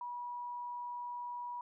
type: tone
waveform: sine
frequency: 970 Hz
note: B5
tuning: 31 cents flat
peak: -39 dBFS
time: 0.01-1.61 s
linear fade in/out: 2 ms
effects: none